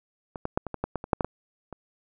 clicks, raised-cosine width 1 ms, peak -21 / -14 / -9 / -19 / -18 / -13 / -14 / -21 / -6 / -10 / -15 / -24 dBFS, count 12, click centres 0.358 / 0.454 / 0.575 / 0.667 / 0.743 / 0.84 / 0.957 / 1.041 / 1.132 / 1.208 / 1.246 / 1.727 s, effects none

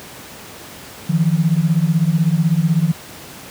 sine beating tone pair, 155.56 / 171.56 Hz, D#3 / F3, 0 / -31 cents, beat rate 16 Hz, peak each -15 dBFS, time 1.09-2.92 s, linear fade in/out 10 ms, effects pink hiss -36 dBFS RMS until 3.5 s + high-pass 100 Hz 12 dB/octave

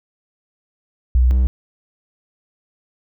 sine / triangle tone pair in turn, 62.1 / 63.15 Hz, B1 / B1, +10 / +39 cents, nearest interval unison, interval 29 cents, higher second, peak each -10 dBFS, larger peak neither, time 1.15-1.31 / 1.31-1.47 s, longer neither, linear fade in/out 0 ms, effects none

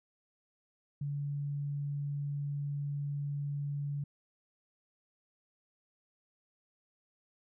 sine tone, 143.3 Hz, D3, 42 cents flat, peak -33 dBFS, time 1.01-4.04 s, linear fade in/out 5 ms, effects none

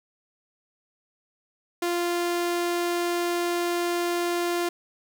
sawtooth tone, 347.7 Hz, F4, 8 cents flat, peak -20 dBFS, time 1.82-4.69 s, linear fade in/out 5 ms, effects none

